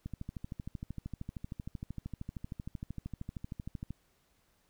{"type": "click train", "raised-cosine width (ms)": 5, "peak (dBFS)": -27, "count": 51, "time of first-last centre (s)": [0.06, 3.906], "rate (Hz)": 13, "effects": ["pink hiss -72 dBFS RMS until 4.69 s"]}